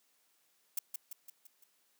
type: noise with echo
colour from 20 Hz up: violet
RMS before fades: -33 dBFS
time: 0.77-0.79 s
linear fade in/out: 5 ms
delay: 170 ms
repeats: 5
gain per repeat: -5 dB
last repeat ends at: 1.64 s
effects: white hiss -73 dBFS RMS until 1.99 s + high-pass 200 Hz 12 dB/octave